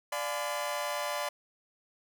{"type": "chord", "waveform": "sawtooth", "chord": "D diminished seventh", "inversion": "none", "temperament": "just", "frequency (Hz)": [587.3, 704.8, 845.8, 1014.9], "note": ["D5", "F5", "Ab5", "Cb6"], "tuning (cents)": [0, 16, 31, 47], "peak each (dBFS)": [-31, -36, -37, -33], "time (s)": [0.12, 1.29], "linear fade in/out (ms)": 5, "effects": []}